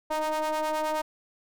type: ring-modulated tone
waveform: square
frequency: 155.56 Hz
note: D#3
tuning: in tune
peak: -24 dBFS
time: 0.1-1.02 s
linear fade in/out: 10 ms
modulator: 773 Hz
effects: none